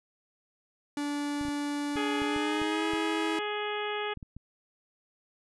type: tone with pitch glide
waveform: 45% pulse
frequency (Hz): 290 to 323.6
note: D4 to E4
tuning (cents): -22 to -32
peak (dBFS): -30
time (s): 0.97-3.39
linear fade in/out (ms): 2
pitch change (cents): +190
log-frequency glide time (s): 2.23-2.86
type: clicks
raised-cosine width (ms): 5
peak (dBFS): -31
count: 11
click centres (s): 1.412 / 1.452 / 1.484 / 1.958 / 2.219 / 2.363 / 2.617 / 2.935 / 4.173 / 4.228 / 4.366
type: harmonic tone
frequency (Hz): 418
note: G#4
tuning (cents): +11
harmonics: 1 / 2 / 3 / 4 / 5 / 6 / 7 / 8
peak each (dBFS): -34 / -37 / -39 / -40 / -41 / -42 / -42 / -43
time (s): 1.96-4.14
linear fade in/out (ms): 10
effects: resampled to 24000 Hz